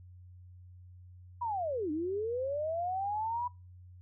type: linear two-way sweep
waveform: sine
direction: down then up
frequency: 987.8 to 293.2 to 987.8 Hz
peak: -31 dBFS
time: 1.41-3.48 s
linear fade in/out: 10 ms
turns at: 1.91 s
effects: noise-tail reverb RT60 0.3 s tail -26 dB re dry + added 90 Hz sine -50 dBFS peak until 4.01 s